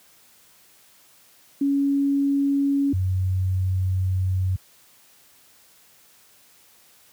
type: tone pair in turn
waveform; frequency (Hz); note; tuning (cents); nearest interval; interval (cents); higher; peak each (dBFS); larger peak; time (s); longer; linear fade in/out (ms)
sine; 279.5 / 93.27; C#4 / F#2; +14 / +14; octave + perfect fifth; 1900; first; -18 / -19; first; 1.61-2.93 / 2.93-4.56; second; 5
effects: white hiss -55 dBFS RMS until 7.12 s + high-pass 60 Hz 12 dB/octave